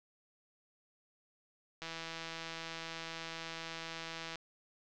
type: click train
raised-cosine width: 0.2 ms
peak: -25 dBFS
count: 417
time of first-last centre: 1.82-4.357 s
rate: 164 Hz
effects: low-pass 6000 Hz 12 dB/octave + 11-bit